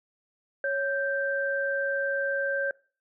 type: tone pair together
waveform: sine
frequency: 554.4 / 1568 Hz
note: C#5 / G6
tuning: 0 / 0 cents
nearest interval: octave + tritone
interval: 1800 cents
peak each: -28 dBFS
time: 0.64-2.71 s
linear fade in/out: 2 ms
effects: noise-tail reverb RT60 0.4 s tail -23 dB re dry